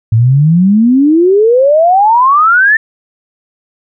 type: exponential sweep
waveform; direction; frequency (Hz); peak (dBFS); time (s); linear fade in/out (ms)
sine; up; 107.5 to 1814; -4; 0.12-2.77; 5
effects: none